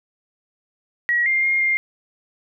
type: tone with pitch steps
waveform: sine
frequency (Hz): 1913 / 2109 / 2129 / 2113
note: A#6 / C7 / C7 / C7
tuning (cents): +44 / +13 / +30 / +16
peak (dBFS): -16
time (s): 1.09-1.77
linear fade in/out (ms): 0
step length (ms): 170
effects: none